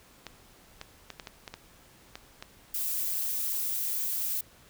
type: clicks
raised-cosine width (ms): 0.2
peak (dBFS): -22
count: 9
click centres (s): 0.267 / 0.814 / 1.103 / 1.198 / 1.272 / 1.478 / 1.54 / 2.155 / 2.425
type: noise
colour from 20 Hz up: violet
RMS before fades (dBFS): -31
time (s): 2.74-4.41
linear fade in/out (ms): 5
effects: pink hiss -57 dBFS RMS until 4.69 s